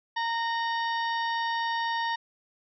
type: harmonic tone with a mistuned harmonic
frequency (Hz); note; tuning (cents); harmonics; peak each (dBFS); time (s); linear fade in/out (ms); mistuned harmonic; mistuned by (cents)
924; A#5; -16; 1 / 2 / 3 / 4 / 5 / 6; -28 / -32 / -41 / -39 / -45 / -45; 0.16-2.16; 10; 3; +120
effects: none

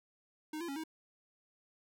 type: tone with pitch steps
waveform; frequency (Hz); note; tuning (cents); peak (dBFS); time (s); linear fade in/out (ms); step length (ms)
square; 308.9 / 341.5 / 277 / 317.8; D#4 / F4 / C#4 / D#4; -12 / -39 / -1 / +37; -39; 0.53-0.838; 5; 77
effects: none

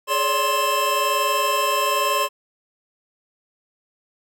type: tone cluster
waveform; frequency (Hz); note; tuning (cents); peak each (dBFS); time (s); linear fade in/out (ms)
square; 423.7 / 562 / 583 / 1052 / 2640; G#4 / C#5 / D5 / C6 / E7; +35 / +24 / -13 / +9 / +2; -30 / -29 / -29 / -21 / -28; 0.07-2.29; 50
effects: none

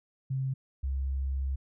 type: tone pair in turn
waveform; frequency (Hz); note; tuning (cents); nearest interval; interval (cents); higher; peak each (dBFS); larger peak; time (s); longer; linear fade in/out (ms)
sine; 133 / 67.23; C3 / C2; +29 / +48; octave; 1181; first; -28; neither; 0.3-0.54 / 0.83-1.56; second; 10
effects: none

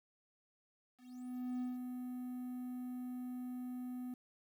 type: tone with ADSR envelope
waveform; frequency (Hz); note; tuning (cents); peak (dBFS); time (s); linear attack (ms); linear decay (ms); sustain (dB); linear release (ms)
triangle; 250; B3; +21; -34; 0.97-4.14; 640; 160; -5; 3
effects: 11-bit

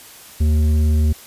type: tone with tanh clipping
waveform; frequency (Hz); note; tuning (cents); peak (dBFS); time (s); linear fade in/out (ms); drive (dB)
triangle; 76.5; D#2; -29; -14; 0.4-1.13; 10; 13
effects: white hiss -41 dBFS RMS until 1.26 s + resampled to 32000 Hz

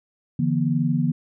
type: tone cluster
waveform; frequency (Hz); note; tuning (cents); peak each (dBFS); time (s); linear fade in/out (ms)
sine; 146.7 / 168 / 239.9; D3 / E3 / A#3; -2 / +33 / +50; -23; 0.39-1.12; 5
effects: none

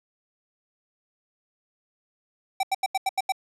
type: tone bursts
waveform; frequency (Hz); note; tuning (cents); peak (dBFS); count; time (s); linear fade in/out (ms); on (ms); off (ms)
square; 772; G5; -27; -22; 7; 2.6-3.322; 5; 32; 83
effects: low-pass 12000 Hz 12 dB/octave

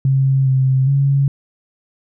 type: tone with pitch steps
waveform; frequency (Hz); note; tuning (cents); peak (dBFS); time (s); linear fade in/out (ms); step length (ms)
sine; 134.6 / 131.9 / 138.7; C3 / C3 / C#3; +49 / +14 / +1; -11; 0.05-1.28; 2; 410
effects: none

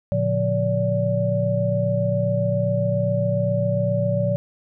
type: tone cluster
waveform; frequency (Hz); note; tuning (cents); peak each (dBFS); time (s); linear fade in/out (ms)
sine; 115.6 / 143 / 178 / 576; A#2 / D3 / F3 / D5; -14 / -46 / +33 / -34; -23 / -28 / -25 / -22; 0.12-4.36; 0
effects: none

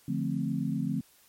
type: chord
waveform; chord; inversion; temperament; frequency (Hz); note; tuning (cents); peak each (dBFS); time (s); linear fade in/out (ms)
sine; D minor seventh; none; equal; 146.83 / 174.61 / 220 / 261.6; D3 / F3 / A3 / C4; 0 / 0 / 0 / 0; -33; 0.08-1.01; 5
effects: white hiss -61 dBFS RMS until 1.28 s + MP3 64 kbps

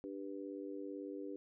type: harmonic tone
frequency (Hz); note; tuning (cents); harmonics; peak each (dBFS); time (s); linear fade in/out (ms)
98; G2; 0; 3 / 4 / 5; -45 / -47 / -49; 0.04-1.36; 0
effects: none

